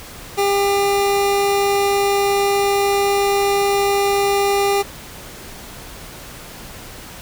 25% pulse tone, 400.2 Hz, G4, 36 cents sharp, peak -11 dBFS, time 0.37-4.83 s, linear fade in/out 20 ms, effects pink hiss -36 dBFS RMS until 7.21 s

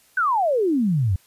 sine exponential sweep, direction down, 1558 to 85.5 Hz, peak -17 dBFS, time 0.17-1.16 s, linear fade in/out 5 ms, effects white hiss -57 dBFS RMS until 1.26 s + resampled to 32000 Hz

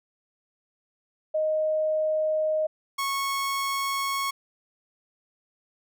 sine / sawtooth tone pair in turn, 622.3 / 1100.8 Hz, D#5 / C#6, 0 / -12 cents, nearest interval minor seventh, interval 988 cents, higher second, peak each -22 dBFS, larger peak neither, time 1.34-2.67 / 2.98-4.31 s, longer neither, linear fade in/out 10 ms, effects none

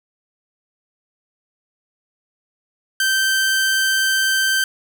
sawtooth tone, 1556 Hz, G6, 13 cents flat, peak -12 dBFS, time 3-4.64 s, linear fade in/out 2 ms, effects none

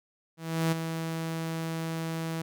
sawtooth tone with ADSR envelope, 163.1 Hz, E3, 18 cents flat, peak -19 dBFS, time 0.37-2.42 s, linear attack 350 ms, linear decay 13 ms, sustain -8 dB, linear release 6 ms, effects none

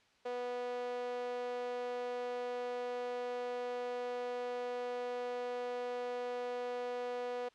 sawtooth tone with high-pass filter, 245.7 Hz, B3, 9 cents flat, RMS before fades -39 dBFS, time 0.25-7.49 s, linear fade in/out 10 ms, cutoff 550 Hz, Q 6.9, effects white hiss -68 dBFS RMS until 7.54 s + low-pass 4000 Hz 12 dB/octave

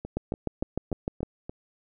two click trains, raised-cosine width 2 ms, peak -22 / -14 dBFS, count 6 / 8, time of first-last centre 0.05-1.495 / 0.17-1.231 s, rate 3.46 / 6.6 Hz, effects none

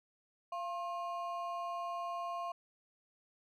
triangle ring-modulated tone, 880 Hz, A5, in tune, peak -32 dBFS, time 0.52-2.52 s, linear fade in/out 5 ms, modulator 190 Hz, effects none

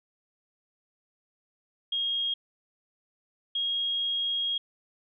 sine tone pair in turn, 3258 / 3272 Hz, G#7 / G#7, -34 / -26 cents, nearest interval unison, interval 8 cents, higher second, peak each -26 dBFS, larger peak neither, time 1.92-2.34 / 3.55-4.58 s, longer second, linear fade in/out 5 ms, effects none

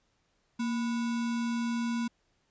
sine tone with sample-and-hold, 233.1 Hz, A#3, in tune, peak -28 dBFS, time 0.59-2.08 s, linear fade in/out 10 ms, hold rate 1225 Hz, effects pink hiss -73 dBFS RMS until 2.5 s + resampled to 16000 Hz

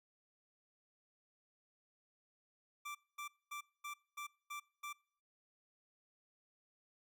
25% pulse tone bursts, 1173 Hz, D6, 2 cents flat, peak -40 dBFS, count 7, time 2.85-4.93 s, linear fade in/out 10 ms, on 100 ms, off 230 ms, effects noise-tail reverb RT60 0.6 s tail -26 dB re dry

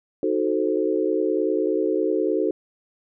sine chord, D# diminished seventh, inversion none, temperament equal, 311.1 / 370 / 440 / 523.3 Hz, D#4 / F#4 / A4 / C5, 0 / 0 / 0 / 0 cents, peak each -25 / -24 / -24 / -28 dBFS, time 0.23-2.51 s, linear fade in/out 2 ms, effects none

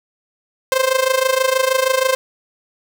sawtooth tone with amplitude modulation, 523.3 Hz, C5, in tune, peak -7 dBFS, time 0.72-2.15 s, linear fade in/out 0 ms, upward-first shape sine, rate 26.3 Hz, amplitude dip 80%, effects none

